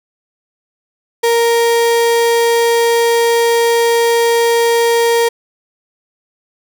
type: tone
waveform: 35% pulse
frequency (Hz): 466.2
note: A#4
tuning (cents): 0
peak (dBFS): -8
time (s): 1.23-5.29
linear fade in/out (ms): 10
effects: none